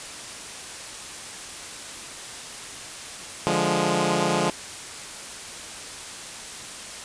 10% pulse chord, D diminished, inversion none, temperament equal, 146.83 / 174.61 / 207.7 Hz, D3 / F3 / Ab3, 0 / 0 / 0 cents, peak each -19 / -16 / -17 dBFS, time 3.47-4.5 s, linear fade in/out 0 ms, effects white hiss -37 dBFS RMS until 7.04 s + resampled to 22050 Hz

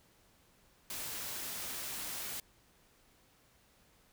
white noise, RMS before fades -41 dBFS, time 0.9-2.4 s, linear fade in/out 2 ms, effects pink hiss -67 dBFS RMS until 4.12 s

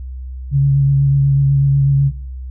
sine tone with vibrato, 138.59 Hz, C#3, in tune, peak -9 dBFS, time 0.51-2.12 s, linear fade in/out 50 ms, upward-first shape triangle, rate 8.1 Hz, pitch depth 24 cents each way, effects noise-tail reverb RT60 0.5 s tail -18 dB re dry + added 64 Hz sine -25 dBFS peak until 2.5 s

